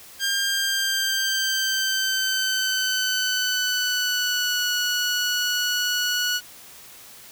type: tone with pitch glide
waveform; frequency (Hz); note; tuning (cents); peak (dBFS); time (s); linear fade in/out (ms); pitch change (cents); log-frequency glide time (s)
15% pulse; 1600 to 1467.2; G6 to F#6; +35 to -15; -15; 0.19-6.41; 50; -150; 0.44-4.7
effects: white hiss -45 dBFS RMS until 7.31 s